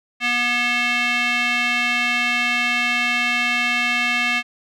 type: tone with band-pass filter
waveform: square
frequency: 242 Hz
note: B3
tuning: 35 cents flat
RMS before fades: -20 dBFS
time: 0.2-4.43 s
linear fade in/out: 50 ms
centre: 2400 Hz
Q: 3.1
effects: none